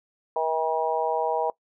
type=harmonic tone; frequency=160 Hz; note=D#3; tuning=49 cents sharp; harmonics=3 / 4 / 5 / 6; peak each=-28 / -28 / -28 / -28 dBFS; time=0.36-1.5 s; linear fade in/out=2 ms; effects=noise-tail reverb RT60 0.1 s tail -21 dB re dry